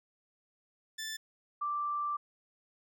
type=tone pair in turn; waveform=15% pulse / sine; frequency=1760 / 1174.7 Hz; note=A6 / D6; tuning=0 / 0 cents; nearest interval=perfect fifth; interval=700 cents; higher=first; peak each=-31 / -31 dBFS; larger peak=neither; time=0.98-1.17 / 1.61-2.17 s; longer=second; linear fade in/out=10 ms; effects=none